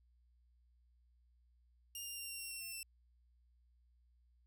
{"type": "tone with pitch steps", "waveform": "10% pulse", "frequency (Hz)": [2815, 2796, 2776, 2757, 2738, 2719, 2700, 2682], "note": ["F7", "F7", "F7", "F7", "F7", "F7", "E7", "E7"], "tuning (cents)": [13, 1, -11, -23, -35, -47, 41, 29], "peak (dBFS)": -36, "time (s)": [1.95, 2.83], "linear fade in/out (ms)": 2, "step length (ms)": 110, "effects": ["added 60 Hz sine -68 dBFS peak until 4.46 s"]}